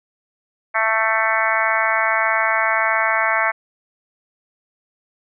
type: harmonic tone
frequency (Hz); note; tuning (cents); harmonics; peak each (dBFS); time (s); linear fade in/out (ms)
221.6; A3; +13; 3 / 4 / 5 / 6 / 7 / 8 / 9 / 10; -24 / -24 / -24 / -24 / -24 / -24 / -24 / -24; 0.74-3.52; 20
effects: none